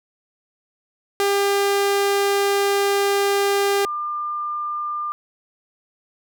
sawtooth / sine tone pair in turn, 400 / 1198.6 Hz, G4 / D6, +35 / +35 cents, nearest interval octave + perfect fifth, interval 1900 cents, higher second, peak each -13 / -23 dBFS, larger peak first, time 1.2-3.85 / 3.85-5.12 s, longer first, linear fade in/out 0 ms, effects none

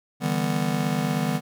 square chord, E minor seventh, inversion third, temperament just, 148.33 / 164.81 / 197.78 / 247.2 Hz, D3 / E3 / G3 / B3, +18 / 0 / +16 / +2 cents, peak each -29 dBFS, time 0.2-1.41 s, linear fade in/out 50 ms, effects none

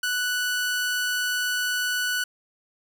sawtooth tone, 1482 Hz, F#6, 2 cents sharp, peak -20 dBFS, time 0.03-2.24 s, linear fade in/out 5 ms, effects none

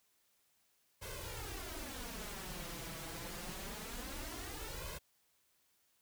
pink noise with flanger, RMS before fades -45 dBFS, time 1.01-4.99 s, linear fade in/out 20 ms, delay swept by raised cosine 1.9 to 6.1 ms, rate 0.25 Hz, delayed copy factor +0.95, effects white hiss -75 dBFS RMS until 6.01 s

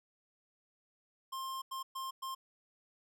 square tone bursts at uneven times, 1059 Hz, C6, 21 cents sharp, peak -39 dBFS, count 4, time 1.32-1.62 / 1.71-1.83 / 1.95-2.11 / 2.22-2.35 s, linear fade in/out 10 ms, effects none

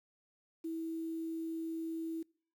sine tone with quantisation, 325.7 Hz, E4, 21 cents flat, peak -36 dBFS, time 0.64-2.23 s, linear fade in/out 10 ms, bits 10, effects noise-tail reverb RT60 0.5 s tail -25 dB re dry

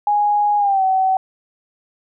sine tone with pitch glide, 828 to 759.3 Hz, G#5 to F#5, -5 to +45 cents, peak -13 dBFS, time 0.07-1.17 s, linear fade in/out 2 ms, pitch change -150 cents, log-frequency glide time 0.58-0.83 s, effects none

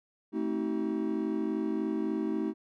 triangle chord, A diminished seventh, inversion none, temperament just, 220 / 264 / 316.8 / 380.2 Hz, A3 / C4 / Eb4 / Gb4, 0 / +16 / +31 / +47 cents, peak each -32 / -35 / -30 / -34 dBFS, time 0.32-2.54 s, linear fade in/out 50 ms, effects none

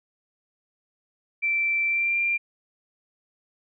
sine tone with pitch glide, 2340 to 2381 Hz, D7 to D7, -7 to +23 cents, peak -21 dBFS, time 1.42-2.38 s, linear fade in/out 20 ms, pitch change +30 cents, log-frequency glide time 1.87-2.18 s, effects none

